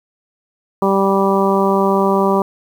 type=harmonic tone; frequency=195.3 Hz; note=G3; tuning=6 cents flat; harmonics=1 / 2 / 3 / 4 / 5 / 6; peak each=-17 / -16 / -20 / -22 / -19 / -22 dBFS; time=0.82-2.42 s; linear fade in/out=2 ms; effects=7-bit